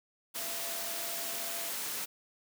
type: tone in noise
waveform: sine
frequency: 676 Hz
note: E5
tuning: 43 cents sharp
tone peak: -46 dBFS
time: 0.37-1.71 s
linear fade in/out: 20 ms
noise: white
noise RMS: -37 dBFS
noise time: 0.34-2.06 s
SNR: -12 dB
effects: high-pass 200 Hz 12 dB/octave